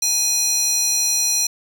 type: tone with high-pass filter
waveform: square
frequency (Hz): 830.6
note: G#5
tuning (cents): 0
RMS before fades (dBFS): -19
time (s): 0.02-1.47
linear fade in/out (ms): 5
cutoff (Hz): 5400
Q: 3.3
effects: none